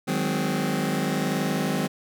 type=chord; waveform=sawtooth; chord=Ab dominant seventh; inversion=second; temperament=just; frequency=155.74 / 186.89 / 207.7 / 259.6 Hz; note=Eb3 / Gb3 / Ab3 / C4; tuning=+2 / +18 / 0 / -13 cents; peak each=-25 dBFS; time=0.07-1.88 s; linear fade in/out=20 ms; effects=none